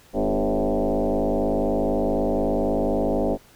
sine tone with frequency modulation, 130.81 Hz, C3, in tune, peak -19 dBFS, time 0.13-3.38 s, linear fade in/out 50 ms, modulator 104 Hz, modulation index 5.6, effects pink hiss -53 dBFS RMS until 3.55 s

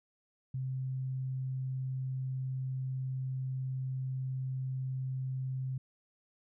sine tone, 130.81 Hz, C3, in tune, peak -33 dBFS, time 0.54-5.78 s, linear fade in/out 5 ms, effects none

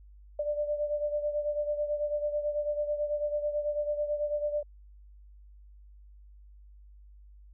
sine beating tone pair, 590 / 599.1 Hz, D5 / D5, +8 / +34 cents, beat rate 9.1 Hz, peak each -29 / -35 dBFS, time 0.39-4.63 s, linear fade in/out 5 ms, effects added 50 Hz sine -50 dBFS peak until 7.53 s

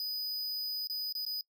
square tone with dropouts, 4978 Hz, D#8, in tune, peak -34 dBFS, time 0-1.41 s, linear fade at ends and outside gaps 1 ms, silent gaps 0.872-0.898 / 1.125-1.151 / 1.251-1.264 s, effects noise-tail reverb RT60 0.1 s tail -25 dB re dry

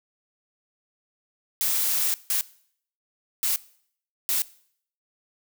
blue noise bursts at uneven times, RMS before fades -24 dBFS, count 4, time 1.61-2.14 / 2.3-2.41 / 3.43-3.56 / 4.29-4.42 s, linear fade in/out 0 ms, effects noise-tail reverb RT60 0.6 s tail -20 dB re dry

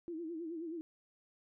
sine tone with vibrato, 329.8 Hz, E4, 1 cent sharp, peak -39 dBFS, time 0.08-0.81 s, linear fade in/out 0 ms, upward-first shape sine, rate 9.4 Hz, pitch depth 97 cents each way, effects none

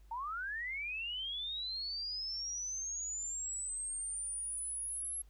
sine linear sweep, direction up, 880 to 11175 Hz, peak -37 dBFS, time 0.11-5.22 s, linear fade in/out 5 ms, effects added 50 Hz sine -56 dBFS peak until 5.29 s + pink hiss -73 dBFS RMS until 5.29 s

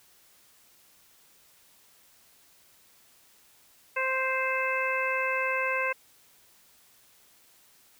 harmonic tone, 523.3 Hz, C5, in tune, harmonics 1 / 2 / 3 / 4 / 5, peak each -32 / -32 / -32 / -32 / -32 dBFS, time 3.96-5.93 s, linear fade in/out 10 ms, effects white hiss -60 dBFS RMS until 7.99 s

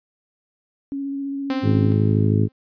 sine tone with vibrato, 277.2 Hz, C#4, in tune, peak -24 dBFS, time 0.92-1.92 s, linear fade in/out 0 ms, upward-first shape square, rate 15 Hz, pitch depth 11 cents each way
sawtooth tone with exponential decay, 261.6 Hz, C4, in tune, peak -18 dBFS, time 1.5-2.52 s, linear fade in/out 2 ms, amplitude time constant 220 ms
harmonic tone, 52.8 Hz, G#1, 29 cents sharp, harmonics 2 / 3 / 4 / 5 / 6 / 7 / 8, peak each -17 / -23 / -23 / -25 / -29 / -30 / -28 dBFS, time 1.62-2.49 s, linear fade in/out 50 ms
effects resampled to 11025 Hz

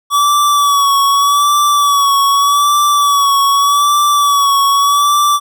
square tone with vibrato, 1141 Hz, C#6, 50 cents sharp, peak -9 dBFS, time 0.1-5.4 s, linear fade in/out 50 ms, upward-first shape sine, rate 0.83 Hz, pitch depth 44 cents each way, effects none

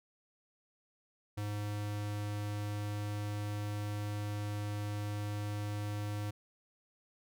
square tone, 103.83 Hz, G#2, in tune, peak -36 dBFS, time 1.37-6.31 s, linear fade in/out 10 ms, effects none

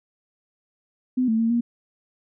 sine tone with pitch steps, 253.6 / 222.7 / 227.8 / 236.6 Hz, B3 / A3 / A#3 / A#3, +46 / +21 / -40 / +26 cents, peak -18 dBFS, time 1.17-1.61 s, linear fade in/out 10 ms, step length 110 ms, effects none

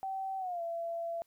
sine tone with pitch glide, 770 to 674.2 Hz, G5 to E5, -31 to +39 cents, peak -34 dBFS, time 0.03-1.22 s, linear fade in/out 0 ms, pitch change -230 cents, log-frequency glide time 0.38-0.62 s, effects white hiss -74 dBFS RMS until 1.26 s

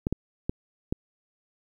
clicks, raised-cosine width 3 ms, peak -13 dBFS, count 4, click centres 0.069 / 0.126 / 0.495 / 0.925 s, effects 9-bit

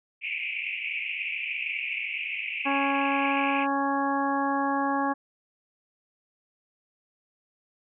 white band-pass noise, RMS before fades -32 dBFS, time 0.21-3.67 s, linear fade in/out 50 ms, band 2200 to 2700 Hz, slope 96 dB/octave
harmonic tone, 277.2 Hz, C#4, in tune, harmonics 1 / 2 / 3 / 4 / 5 / 6, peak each -28 / -34 / -28 / -30 / -42 / -34 dBFS, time 2.65-5.14 s, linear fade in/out 20 ms
effects none

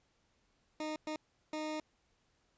20% pulse tone bursts at uneven times, 308.3 Hz, D#4, 16 cents flat, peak -32 dBFS, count 3, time 0.8-0.96 / 1.07-1.16 / 1.53-1.8 s, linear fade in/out 2 ms, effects pink hiss -75 dBFS RMS until 2.57 s + resampled to 16000 Hz

